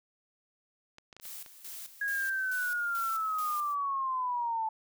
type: clicks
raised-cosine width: 0.2 ms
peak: -32 dBFS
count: 6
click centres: 0.984 / 1.128 / 1.166 / 1.199 / 1.254 / 1.462 s
type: noise with tremolo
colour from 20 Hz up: blue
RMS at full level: -43 dBFS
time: 1.21-3.76 s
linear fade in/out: 50 ms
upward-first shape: square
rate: 2.3 Hz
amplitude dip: 70%
type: linear sweep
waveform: sine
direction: down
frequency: 1661.2 to 873 Hz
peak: -29 dBFS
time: 2.01-4.69 s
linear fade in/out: 5 ms
effects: none